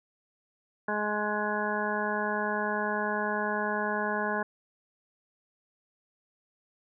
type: harmonic tone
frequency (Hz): 210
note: G#3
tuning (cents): +19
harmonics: 1 / 2 / 3 / 4 / 5 / 7 / 8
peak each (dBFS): -35 / -35 / -35 / -35 / -35 / -35 / -35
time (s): 0.88-4.43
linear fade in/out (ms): 5
effects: none

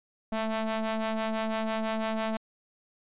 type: ring-modulated tone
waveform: sawtooth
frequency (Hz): 221.5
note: A3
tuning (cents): +12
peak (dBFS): -21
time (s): 0.32-2.37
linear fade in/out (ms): 5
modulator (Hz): 440
effects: resampled to 8000 Hz

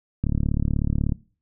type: click train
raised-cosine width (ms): 5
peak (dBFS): -10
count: 33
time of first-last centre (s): 0.24-1.122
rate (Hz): 36.3
effects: noise-tail reverb RT60 0.4 s tail -22 dB re dry

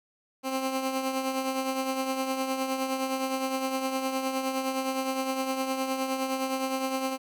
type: tone with tremolo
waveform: 15% pulse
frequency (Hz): 264.2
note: C4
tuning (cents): +17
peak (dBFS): -19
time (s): 0.43-7.18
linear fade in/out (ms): 50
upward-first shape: triangle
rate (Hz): 9.7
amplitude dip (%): 55
effects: none

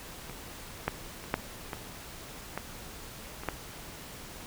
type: clicks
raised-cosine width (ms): 0.5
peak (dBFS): -27 / -12 / -27 / -11 / -19 / -17 / -26 / -14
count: 8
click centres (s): 0.297 / 0.88 / 1.24 / 1.341 / 1.732 / 2.576 / 3.435 / 3.487
effects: pink hiss -45 dBFS RMS until 4.46 s

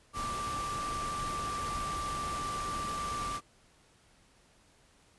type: tone in noise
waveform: sine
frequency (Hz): 1174.7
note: D6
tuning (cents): 0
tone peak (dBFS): -34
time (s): 0.13-3.41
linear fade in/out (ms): 50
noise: pink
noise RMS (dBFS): -40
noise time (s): 0.13-3.41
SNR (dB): +3
effects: pink hiss -64 dBFS RMS until 5.18 s + resampled to 24000 Hz

